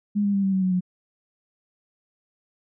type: tone with pitch steps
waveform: sine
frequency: 205.8 / 201.6 / 197.42 / 193.35 / 189.37 / 185.48 / 181.66 Hz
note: G#3 / G3 / G3 / G3 / F#3 / F#3 / F#3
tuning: -16 / +49 / +13 / -24 / +40 / +5 / -32 cents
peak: -19 dBFS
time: 0.15-0.808 s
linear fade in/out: 20 ms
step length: 94 ms
effects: none